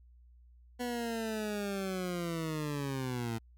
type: linear sweep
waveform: 20% pulse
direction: down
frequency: 246.9 to 111.6 Hz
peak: -29 dBFS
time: 0.79-3.39 s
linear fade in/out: 20 ms
effects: added 60 Hz sine -56 dBFS peak until 3.57 s